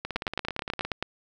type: two click trains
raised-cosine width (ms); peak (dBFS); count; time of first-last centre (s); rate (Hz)
0.3; -16 / -11; 15 / 9; 0.05-0.85 / 0.16-1.026; 17.5 / 9.24
effects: none